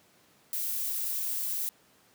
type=noise; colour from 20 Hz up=violet; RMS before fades=-32 dBFS; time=0.53-1.69 s; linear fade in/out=0 ms; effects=pink hiss -62 dBFS RMS until 2.14 s + high-pass 150 Hz 12 dB/octave